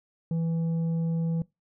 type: tone with tanh clipping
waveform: triangle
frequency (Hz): 165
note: E3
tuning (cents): +2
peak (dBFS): -26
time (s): 0.31-1.42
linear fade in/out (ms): 2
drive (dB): 10
effects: noise-tail reverb RT60 0.2 s tail -21 dB re dry